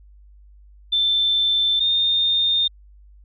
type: tone pair in turn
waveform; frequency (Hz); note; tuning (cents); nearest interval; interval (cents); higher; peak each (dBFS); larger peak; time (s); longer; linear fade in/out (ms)
sine; 3545 / 3643; A7 / A#7; +12 / -41; unison; 47; second; -16; neither; 0.92-1.8 / 1.8-2.68; neither; 10
effects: added 50 Hz sine -45 dBFS peak until 3.24 s